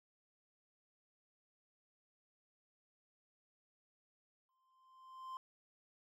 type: tone with exponential growth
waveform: triangle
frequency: 1043 Hz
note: C6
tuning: 6 cents flat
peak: -40 dBFS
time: 4.49-5.37 s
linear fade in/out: 1 ms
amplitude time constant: 190 ms
effects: none